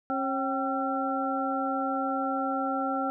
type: harmonic tone with a mistuned harmonic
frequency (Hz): 270.7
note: C#4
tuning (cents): -41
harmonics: 1 / 2 / 3 / 5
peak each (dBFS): -31 / -34 / -31 / -32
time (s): 0.1-3.1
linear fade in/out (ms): 0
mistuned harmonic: 3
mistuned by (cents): -77
effects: none